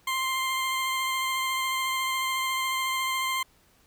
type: tone with vibrato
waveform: 20% pulse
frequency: 1050 Hz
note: C6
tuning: 6 cents sharp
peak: -21 dBFS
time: 0.07-3.43 s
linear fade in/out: 5 ms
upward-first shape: sine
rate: 14 Hz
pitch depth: 12 cents each way
effects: pink hiss -62 dBFS RMS until 3.86 s